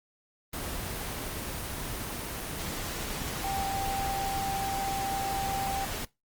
sine tone in noise, 784 Hz, G5, in tune, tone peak -30 dBFS, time 3.44-5.85 s, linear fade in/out 5 ms, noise pink, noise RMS -35 dBFS, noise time 0.53-6.05 s, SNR +2 dB, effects noise-tail reverb RT60 0.2 s tail -21 dB re dry + Opus 24 kbps

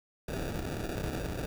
pink noise with sample-and-hold, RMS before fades -35 dBFS, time 0.28-1.46 s, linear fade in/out 2 ms, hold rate 1050 Hz, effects none

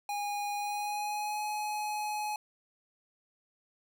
square tone with pitch glide, 820 to 843.5 Hz, G#5 to G#5, -22 to +27 cents, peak -33 dBFS, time 0.09-2.36 s, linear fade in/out 2 ms, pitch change +49 cents, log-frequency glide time 0.56-1.41 s, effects none

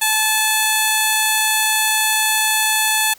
5% pulse tone with notch filter, 868 Hz, A5, 24 cents flat, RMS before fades -17 dBFS, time 0.01-3.14 s, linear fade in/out 10 ms, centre 5300 Hz, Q 1.8, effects white hiss -47 dBFS RMS until 3.18 s

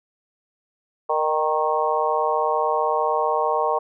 harmonic tone with a mistuned harmonic, 155.56 Hz, D#3, in tune, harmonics 3 / 4 / 5 / 6 / 7, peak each -25 / -25 / -25 / -25 / -25 dBFS, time 1.09-3.79 s, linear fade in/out 10 ms, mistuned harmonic 4, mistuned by -31 cents, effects none

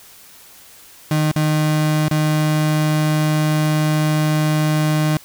35% pulse tone with dropouts, 153.6 Hz, D#3, 22 cents flat, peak -13 dBFS, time 1.11-5.17 s, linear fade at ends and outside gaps 2 ms, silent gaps 1.315-1.36 / 2.083-2.111 s, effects white hiss -44 dBFS RMS until 5.24 s

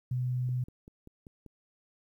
sine tone, 125.6 Hz, B2, 30 cents sharp, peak -28 dBFS, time 0.11-0.64 s, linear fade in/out 5 ms
click train, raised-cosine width 3 ms, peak -36 dBFS, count 6, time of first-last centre 0.49-1.463 s, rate 5.14 Hz
effects 11-bit

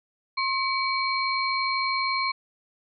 sine tone cluster, 1069 / 2273 / 4197 Hz, C6 / C#7 / C8, +37 / +43 / +5 cents, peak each -26 / -28 / -30 dBFS, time 0.37-2.32 s, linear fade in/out 10 ms, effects none

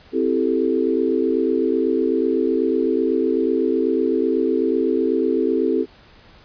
sine chord, A minor seventh, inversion first, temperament equal, 261.6 / 329.6 / 392 / 440 Hz, C4 / E4 / G4 / A4, 0 / 0 / 0 / 0 cents, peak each -22 dBFS, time 0.12-5.86 s, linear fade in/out 50 ms, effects pink hiss -49 dBFS RMS until 6.44 s + resampled to 11025 Hz

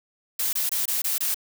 blue noise bursts, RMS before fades -25 dBFS, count 6, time 0.39-1.345 s, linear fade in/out 5 ms, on 140 ms, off 23 ms, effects none

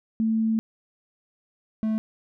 sine / triangle tone pair in turn, 222.3 / 218.6 Hz, A3 / A3, +18 / -11 cents, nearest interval unison, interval 29 cents, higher first, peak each -20 dBFS, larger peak neither, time 0.2-0.59 / 1.83-1.98 s, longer first, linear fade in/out 0 ms, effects none

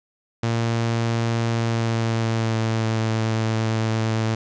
sawtooth tone with pitch glide, 115.4 to 111.4 Hz, A#2 to A2, -17 to +22 cents, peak -16 dBFS, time 0.43-4.35 s, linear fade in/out 5 ms, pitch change -61 cents, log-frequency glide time 1.49-2.98 s, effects resampled to 16000 Hz + 9-bit

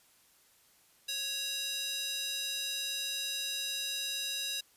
square tone with high-pass filter, 554.4 Hz, C#5, in tune, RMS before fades -36 dBFS, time 1.08-4.61 s, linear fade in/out 10 ms, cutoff 3700 Hz, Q 2, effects white hiss -65 dBFS RMS until 4.76 s + resampled to 32000 Hz

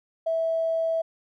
triangle tone with tanh clipping, 654 Hz, E5, 14 cents flat, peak -22 dBFS, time 0.26-1.02 s, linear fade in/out 10 ms, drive 3 dB, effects none

